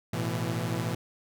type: chord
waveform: sawtooth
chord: A suspended second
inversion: none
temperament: equal with one note detuned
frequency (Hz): 110 / 123.47 / 167.02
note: A2 / B2 / E3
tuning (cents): 0 / 0 / +23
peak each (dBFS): -29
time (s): 0.13-0.95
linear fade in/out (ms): 5
effects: none